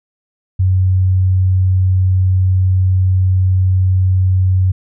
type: tone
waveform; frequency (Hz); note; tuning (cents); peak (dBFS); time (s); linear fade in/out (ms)
sine; 93.2; F#2; +13; -9; 0.59-4.72; 10
effects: none